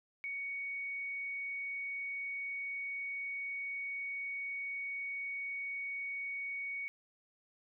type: tone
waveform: sine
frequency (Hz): 2234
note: C#7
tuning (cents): +13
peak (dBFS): -37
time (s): 0.24-6.88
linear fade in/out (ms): 0
effects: none